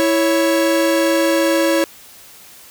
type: tone pair together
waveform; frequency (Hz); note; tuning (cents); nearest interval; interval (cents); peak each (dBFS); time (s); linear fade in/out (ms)
45% pulse; 329.1 / 556; E4 / C#5; -3 / +5; major sixth; 908; -16; 0-1.84; 0
effects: white hiss -42 dBFS RMS until 2.7 s